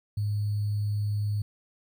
sine tone with sample-and-hold, 103.83 Hz, G#2, in tune, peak -25 dBFS, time 0.17-1.42 s, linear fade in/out 5 ms, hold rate 4410 Hz, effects none

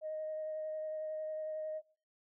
sine tone with vibrato, 622.3 Hz, D#5, in tune, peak -36 dBFS, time 0.01-1.82 s, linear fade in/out 50 ms, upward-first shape sine, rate 11 Hz, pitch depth 10 cents each way, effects noise-tail reverb RT60 0.4 s tail -21 dB re dry + tanh soft clip ceiling -32 dBFS

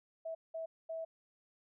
sine tone bursts at uneven times, 651 Hz, E5, 22 cents flat, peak -38 dBFS, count 3, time 0.25-0.35 / 0.54-0.66 / 0.89-1.05 s, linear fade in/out 10 ms, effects none

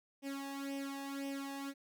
sawtooth tone with flanger, 276.3 Hz, C#4, 6 cents flat, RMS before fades -42 dBFS, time 0.22-1.74 s, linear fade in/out 50 ms, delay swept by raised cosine 0.35 to 1.15 ms, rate 1.9 Hz, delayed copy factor +0.8, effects none

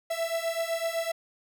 45% pulse beating tone pair, 659.3 / 667.2 Hz, E5 / E5, 0 / +21 cents, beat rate 7.9 Hz, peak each -31 dBFS, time 0.1-1.12 s, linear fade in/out 10 ms, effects none

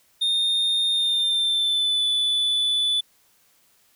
triangle tone with pitch glide, 3657 to 3478 Hz, A#7 to A7, -34 to -21 cents, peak -18 dBFS, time 0.21-3.01 s, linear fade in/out 10 ms, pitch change -87 cents, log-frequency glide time 0.91-2.05 s, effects white hiss -61 dBFS RMS until 3.95 s

